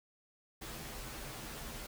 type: noise with comb filter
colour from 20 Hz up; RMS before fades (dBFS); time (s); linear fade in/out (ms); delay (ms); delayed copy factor
pink; -45; 0.61-1.87; 10; 11; -0.7
effects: none